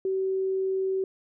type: tone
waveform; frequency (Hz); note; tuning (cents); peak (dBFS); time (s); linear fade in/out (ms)
sine; 381.4; G4; -47; -24; 0.05-1.04; 2
effects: none